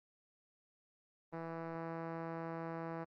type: tone with low-pass filter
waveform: 5% pulse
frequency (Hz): 164.81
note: E3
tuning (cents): 0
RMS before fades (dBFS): -43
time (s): 1.32-3.05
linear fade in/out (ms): 20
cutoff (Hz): 990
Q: 0.55
effects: Opus 24 kbps